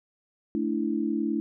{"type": "chord", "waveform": "sine", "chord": "A suspended fourth", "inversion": "none", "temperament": "equal with one note detuned", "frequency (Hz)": [220, 290.3, 329.6], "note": ["A3", "D4", "E4"], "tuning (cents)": [0, -20, 0], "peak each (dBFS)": -29, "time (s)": [0.55, 1.4], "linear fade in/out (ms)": 0, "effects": []}